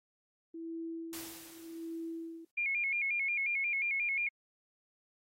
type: tone with tremolo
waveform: sine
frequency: 329.6 Hz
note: E4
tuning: in tune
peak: -37 dBFS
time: 0.54-2.45 s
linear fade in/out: 5 ms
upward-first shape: sine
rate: 0.84 Hz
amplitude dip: 90%
type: noise with exponential decay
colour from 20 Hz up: white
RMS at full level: -43 dBFS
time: 1.13-2.51 s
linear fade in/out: 0 ms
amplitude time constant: 300 ms
type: tone with vibrato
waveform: sine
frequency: 2289 Hz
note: D7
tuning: 45 cents flat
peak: -30 dBFS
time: 2.57-4.29 s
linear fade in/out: 10 ms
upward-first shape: square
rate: 5.6 Hz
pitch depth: 82 cents each way
effects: AAC 48 kbps